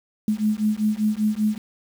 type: beating tone pair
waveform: sine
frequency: 210.9 / 216 Hz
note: G#3 / A3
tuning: +27 / -32 cents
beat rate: 5.1 Hz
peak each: -22 dBFS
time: 0.28-1.58 s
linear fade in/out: 2 ms
effects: 7-bit